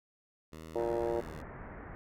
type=tone with vibrato; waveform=10% pulse; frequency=77.8 Hz; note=D#2; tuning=in tune; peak=-37 dBFS; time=0.52-1.42 s; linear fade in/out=10 ms; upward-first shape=sine; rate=1.8 Hz; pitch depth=56 cents each way
type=harmonic tone; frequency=116.9 Hz; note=A#2; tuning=5 cents sharp; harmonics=3 / 4 / 5 / 6 / 7 / 8; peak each=-34 / -35 / -36 / -44 / -45 / -45 dBFS; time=0.75-1.21 s; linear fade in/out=10 ms
type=low-pass noise; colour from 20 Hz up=pink; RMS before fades=-46 dBFS; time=0.78-1.95 s; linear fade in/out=0 ms; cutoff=2000 Hz; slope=48 dB/octave
effects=none